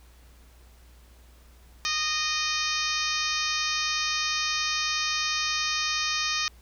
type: harmonic tone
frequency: 617 Hz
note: D#5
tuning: 15 cents flat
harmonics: 2 / 3 / 4 / 5 / 6 / 7 / 8 / 9 / 10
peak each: -33 / -34 / -32 / -36 / -34 / -35 / -35 / -33 / -35 dBFS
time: 1.85-6.48 s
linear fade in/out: 0 ms
effects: added 60 Hz sine -51 dBFS peak until 6.61 s + pink hiss -59 dBFS RMS until 6.61 s